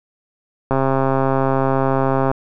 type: click train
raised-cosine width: 1 ms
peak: -4 dBFS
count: 216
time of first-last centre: 0.71-2.314 s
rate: 134 Hz
effects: none